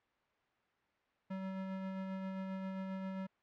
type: tone with tremolo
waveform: square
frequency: 190.4 Hz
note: F#3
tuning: 50 cents sharp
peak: -39 dBFS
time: 1.3-3.27 s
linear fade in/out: 10 ms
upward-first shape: sine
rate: 7.5 Hz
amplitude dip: 25%
effects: white hiss -75 dBFS RMS until 3.42 s + low-pass 2000 Hz 12 dB/octave